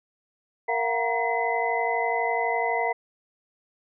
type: tone cluster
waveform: sine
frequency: 464.1 / 687 / 739 / 944 / 2026 Hz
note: A#4 / F5 / F#5 / A#5 / B6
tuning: -8 / -29 / -2 / +22 / +44 cents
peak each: -29 dBFS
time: 0.68-2.93 s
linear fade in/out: 10 ms
effects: none